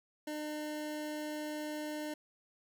25% pulse tone, 302.4 Hz, D#4, 49 cents flat, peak -34 dBFS, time 0.27-2.14 s, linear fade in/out 5 ms, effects none

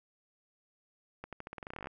accelerating click train, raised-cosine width 0.5 ms, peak -27 dBFS, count 17, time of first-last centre 1.24-1.871 s, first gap 87 ms, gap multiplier 0.88, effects none

